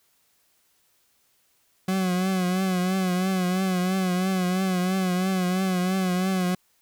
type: tone with vibrato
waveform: 40% pulse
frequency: 185 Hz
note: F#3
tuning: in tune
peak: -21 dBFS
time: 1.88-6.55 s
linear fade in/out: 5 ms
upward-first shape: triangle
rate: 3 Hz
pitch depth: 66 cents each way
effects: white hiss -66 dBFS RMS until 6.81 s